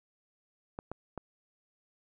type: clicks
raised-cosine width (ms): 1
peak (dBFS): -24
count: 3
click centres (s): 0.789 / 0.916 / 1.177
effects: none